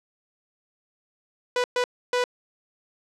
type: tone bursts at uneven times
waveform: sawtooth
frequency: 493.9 Hz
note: B4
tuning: in tune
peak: -17 dBFS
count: 3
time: 1.56-1.64 / 1.76-1.84 / 2.13-2.24 s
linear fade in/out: 2 ms
effects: low-pass 6000 Hz 12 dB/octave